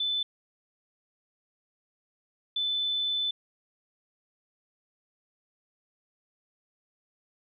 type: tone pair in turn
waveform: sine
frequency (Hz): 3512 / 3512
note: A7 / A7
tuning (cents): -4 / -4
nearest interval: unison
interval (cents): 0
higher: neither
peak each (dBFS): -26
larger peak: neither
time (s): 0-0.23 / 2.56-3.31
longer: second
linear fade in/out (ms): 5
effects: none